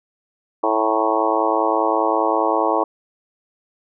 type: harmonic tone with a mistuned harmonic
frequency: 110 Hz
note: A2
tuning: in tune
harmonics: 3 / 4 / 5 / 6 / 7 / 8 / 9 / 10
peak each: -24 / -24 / -24 / -24 / -24 / -24 / -24 / -24 dBFS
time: 0.63-2.84 s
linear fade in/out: 5 ms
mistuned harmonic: 9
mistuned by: -44 cents
effects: none